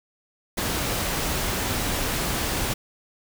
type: noise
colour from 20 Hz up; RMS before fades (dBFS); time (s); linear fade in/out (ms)
pink; -26; 0.57-2.74; 10
effects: none